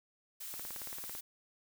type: noise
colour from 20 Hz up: blue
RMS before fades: -44 dBFS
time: 0.4-1.21 s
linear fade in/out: 10 ms
type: click train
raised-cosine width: 0.5 ms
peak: -32 dBFS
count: 12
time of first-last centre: 0.54-1.151 s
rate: 18 Hz
effects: none